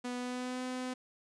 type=tone with pitch glide; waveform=sawtooth; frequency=246.9 to 254 Hz; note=B3 to B3; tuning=0 to +49 cents; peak=-32 dBFS; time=0.04-0.94 s; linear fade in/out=10 ms; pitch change=+49 cents; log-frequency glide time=0.17-0.63 s; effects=resampled to 22050 Hz + 12-bit